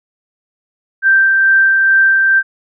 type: tone with tremolo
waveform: sine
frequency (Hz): 1568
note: G6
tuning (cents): 0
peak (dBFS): -6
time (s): 1.02-2.43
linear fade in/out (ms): 50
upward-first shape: sine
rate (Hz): 2.3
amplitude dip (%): 25
effects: none